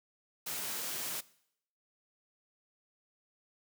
white high-pass noise, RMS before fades -38 dBFS, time 0.46-1.21 s, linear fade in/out 10 ms, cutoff 110 Hz, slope 96 dB/octave, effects noise-tail reverb RT60 0.7 s tail -20 dB re dry

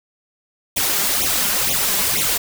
white noise with flanger, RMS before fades -19 dBFS, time 0.76-2.38 s, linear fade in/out 10 ms, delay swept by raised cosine 0.3 to 5.1 ms, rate 2.1 Hz, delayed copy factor +1, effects none

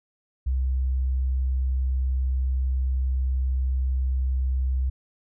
sine tone, 64.8 Hz, C2, 16 cents flat, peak -21 dBFS, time 0.46-4.9 s, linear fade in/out 10 ms, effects none

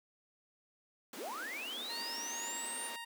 pink high-pass noise, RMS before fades -48 dBFS, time 1.13-2.96 s, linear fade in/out 2 ms, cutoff 220 Hz, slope 96 dB/octave
sine linear sweep, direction up, 143.6 to 9400 Hz, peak -40 dBFS, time 1.16-2.91 s, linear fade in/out 50 ms
15% pulse tone with tremolo, 932.3 Hz, A#5, in tune, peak -36 dBFS, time 1.89-3.05 s, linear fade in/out 10 ms, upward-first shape triangle, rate 2.1 Hz, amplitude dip 25%
effects none

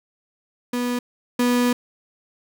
35% pulse tone pair in turn, 244.8 / 244.8 Hz, B3 / B3, -15 / -15 cents, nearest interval unison, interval 0 cents, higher neither, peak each -20 / -15 dBFS, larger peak second, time 0.73-0.99 / 1.39-1.73 s, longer second, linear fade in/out 5 ms, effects none

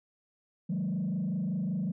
sine tone with frequency modulation, 185 Hz, F#3, in tune, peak -27 dBFS, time 0.69-1.92 s, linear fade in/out 10 ms, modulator 25.3 Hz, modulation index 1.2, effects tanh soft clip ceiling -26 dBFS

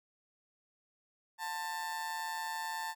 30% pulse tone with amplitude modulation, 889 Hz, A5, 18 cents sharp, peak -31 dBFS, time 1.38-2.95 s, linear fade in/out 50 ms, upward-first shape sine, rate 162 Hz, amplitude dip 60%, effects none

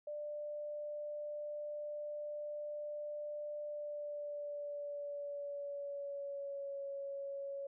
sine tone with pitch glide, 593 to 556.5 Hz, D5 to C#5, +17 to +7 cents, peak -40 dBFS, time 0.07-7.67 s, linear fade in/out 5 ms, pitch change -110 cents, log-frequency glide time 3.63-6.84 s, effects none

